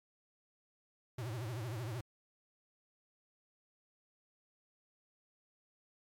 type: tone with vibrato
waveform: square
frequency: 116.54 Hz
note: A#2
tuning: in tune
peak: -39 dBFS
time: 1.18-2.01 s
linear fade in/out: 5 ms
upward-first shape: triangle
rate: 13 Hz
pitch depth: 240 cents each way
effects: MP3 96 kbps